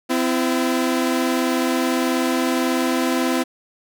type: tone pair together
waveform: sawtooth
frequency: 257.1 / 335.5 Hz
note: C4 / E4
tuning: -30 / +31 cents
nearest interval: perfect fourth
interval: 461 cents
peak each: -16 / -18 dBFS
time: 0.09-3.44 s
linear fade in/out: 20 ms
effects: none